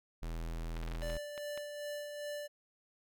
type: tone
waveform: square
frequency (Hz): 41.2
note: E1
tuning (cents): 0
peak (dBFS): -38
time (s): 0.22-1.18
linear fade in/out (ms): 10
type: clicks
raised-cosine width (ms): 0.3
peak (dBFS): -29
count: 9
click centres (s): 0.768 / 0.832 / 0.878 / 0.918 / 0.952 / 1.02 / 1.1 / 1.378 / 1.576
type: tone with tremolo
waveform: square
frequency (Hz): 587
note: D5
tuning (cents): -1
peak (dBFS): -39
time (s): 1.01-2.48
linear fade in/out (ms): 20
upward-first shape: sine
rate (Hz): 2.5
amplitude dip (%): 40
effects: none